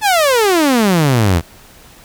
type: exponential sweep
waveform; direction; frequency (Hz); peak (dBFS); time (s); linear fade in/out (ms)
sawtooth; down; 886 to 77.78; -6; 0.01-1.42; 50
effects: pink hiss -42 dBFS RMS until 2.04 s